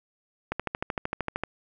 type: click train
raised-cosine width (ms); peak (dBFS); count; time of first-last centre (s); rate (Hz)
0.5; -13; 13; 0.52-1.436; 13.1
effects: none